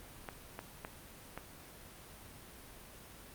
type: clicks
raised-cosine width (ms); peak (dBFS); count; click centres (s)
0.5; -26; 4; 0.288 / 0.591 / 0.849 / 1.376
effects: pink hiss -53 dBFS RMS until 3.34 s + Opus 32 kbps